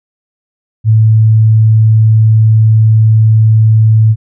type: tone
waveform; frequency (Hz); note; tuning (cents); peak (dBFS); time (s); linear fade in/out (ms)
sine; 110; A2; 0; -3; 0.84-4.16; 50
effects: none